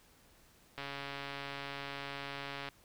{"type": "click train", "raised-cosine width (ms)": 0.3, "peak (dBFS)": -25, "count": 268, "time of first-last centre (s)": [0.78, 2.687], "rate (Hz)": 140, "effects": ["pink hiss -64 dBFS RMS until 2.84 s"]}